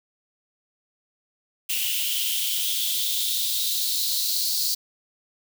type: noise with high-pass filter sweep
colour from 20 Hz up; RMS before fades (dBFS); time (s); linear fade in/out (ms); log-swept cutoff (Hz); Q
blue; -25; 1.69-4.75; 10; 2800 to 4500; 6
effects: none